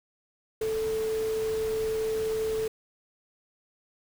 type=tone in noise; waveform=sine; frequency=440 Hz; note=A4; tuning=in tune; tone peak=-26 dBFS; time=0.61-2.68 s; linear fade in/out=5 ms; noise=pink; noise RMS=-41 dBFS; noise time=0.61-2.68 s; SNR=+12 dB; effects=none